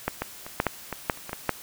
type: clicks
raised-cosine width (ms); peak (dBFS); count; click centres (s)
0.5; -9 / -12 / -22 / -6 / -7 / -15 / -6 / -29 / -20 / -15 / -6; 11; 0.08 / 0.22 / 0.465 / 0.601 / 0.667 / 0.927 / 1.098 / 1.174 / 1.294 / 1.331 / 1.493
effects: white hiss -44 dBFS RMS until 1.62 s